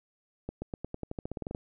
accelerating click train, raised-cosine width 2 ms, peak -22 dBFS, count 15, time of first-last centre 0.49-1.549 s, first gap 130 ms, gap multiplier 0.91, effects none

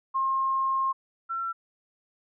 sine tone pair in turn, 1068 / 1351.4 Hz, C6 / E6, +35 / +43 cents, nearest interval major third, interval 408 cents, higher second, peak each -23 / -28 dBFS, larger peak first, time 0.14-0.93 / 1.29-1.53 s, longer first, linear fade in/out 20 ms, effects none

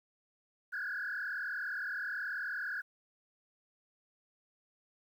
sine tone with frequency modulation, 1568 Hz, G6, in tune, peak -34 dBFS, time 0.72-2.82 s, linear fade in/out 20 ms, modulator 39 Hz, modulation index 3.3, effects tanh soft clip ceiling -31 dBFS + 11-bit

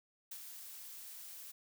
blue noise with ADSR envelope, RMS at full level -45 dBFS, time 0.31-1.52 s, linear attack 7 ms, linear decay 68 ms, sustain -5 dB, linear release 12 ms, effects none

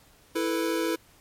square chord, E suspended fourth, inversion none, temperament equal, 329.6 / 440 / 493.9 Hz, E4 / A4 / B4, 0 / 0 / 0 cents, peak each -28 / -32 / -32 dBFS, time 0.35-0.96 s, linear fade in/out 10 ms, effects pink hiss -58 dBFS RMS until 1.2 s + MP3 64 kbps

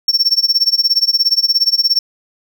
triangle tone with tremolo, 5450 Hz, F8, 43 cents flat, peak -6 dBFS, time 0.08-1.99 s, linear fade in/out 2 ms, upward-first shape sine, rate 17 Hz, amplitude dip 95%, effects none

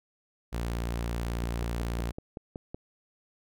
sawtooth tone, 58.27 Hz, A#1, in tune, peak -26 dBFS, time 0.52-2.12 s, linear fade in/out 20 ms
click train, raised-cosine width 2 ms, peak -24 dBFS, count 9, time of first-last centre 1.25-2.745 s, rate 5.35 Hz
effects none

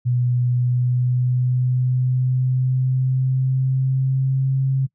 sine tone with pitch glide, 123.3 to 133.69 Hz, B2 to C3, -2 to +38 cents, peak -16 dBFS, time 0.05-4.87 s, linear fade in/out 20 ms, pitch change +140 cents, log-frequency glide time 0.5-4.54 s, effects noise-tail reverb RT60 0.1 s tail -22 dB re dry

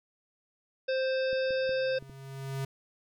harmonic tone, 524 Hz, C5, 2 cents sharp, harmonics 1 / 3 / 5 / 7 / 9 / 10, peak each -27 / -37 / -41 / -44 / -46 / -47 dBFS, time 0.88-1.99 s, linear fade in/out 10 ms
clicks, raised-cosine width 3 ms, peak -34 dBFS, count 5, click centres 1.33 / 1.507 / 1.693 / 2.025 / 2.097 s
square tone with exponential growth, 135.5 Hz, C#3, 39 cents flat, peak -31 dBFS, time 1.36-2.65 s, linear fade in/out 5 ms, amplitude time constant 280 ms
effects none

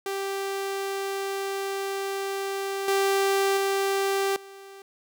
sawtooth tone with level steps, 392 Hz, G4, in tune, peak -24 / -17 / -19 / -39 dBFS, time 0.06-4.82 s, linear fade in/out 2 ms, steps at 2.88 / 3.57 / 4.36 s, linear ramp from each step 2 ms, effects none

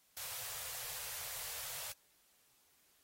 white band-stop noise, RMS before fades -44 dBFS, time 0.17-1.92 s, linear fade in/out 0 ms, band 150 to 450 Hz, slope 96 dB/octave, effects white hiss -71 dBFS RMS until 3.03 s + AAC 48 kbps

